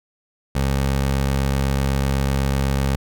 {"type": "tone", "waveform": "20% pulse", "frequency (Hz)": 68, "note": "C#2", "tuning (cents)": -33, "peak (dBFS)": -13, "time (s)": [0.55, 2.96], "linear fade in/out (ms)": 5, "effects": []}